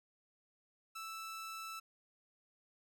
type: tone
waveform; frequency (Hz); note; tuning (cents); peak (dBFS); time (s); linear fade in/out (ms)
sawtooth; 1320; E6; +2; -40; 0.95-1.8; 10
effects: none